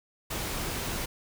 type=noise; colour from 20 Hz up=pink; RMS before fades=-33 dBFS; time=0.3-1.06 s; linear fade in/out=10 ms; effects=none